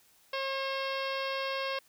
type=harmonic tone; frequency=539 Hz; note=C#5; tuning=49 cents flat; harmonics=1 / 2 / 3 / 4 / 5 / 6 / 7 / 8 / 9 / 10; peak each=-35 / -37 / -41 / -42 / -41 / -43 / -47 / -47 / -47 / -49 dBFS; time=0.33-1.79 s; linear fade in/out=5 ms; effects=white hiss -64 dBFS RMS until 1.88 s